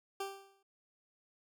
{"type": "tone with exponential decay", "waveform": "20% pulse", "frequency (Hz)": 392, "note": "G4", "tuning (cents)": 0, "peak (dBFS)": -30, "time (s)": [0.2, 0.63], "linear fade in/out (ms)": 5, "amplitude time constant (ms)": 92, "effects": []}